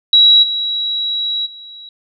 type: tone with level steps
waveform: sine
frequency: 3882 Hz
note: B7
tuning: 31 cents flat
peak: -5 / -16 / -32 dBFS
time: 0.13-1.89 s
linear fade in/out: 2 ms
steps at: 0.42 / 1.45 s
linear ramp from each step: 20 ms
effects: none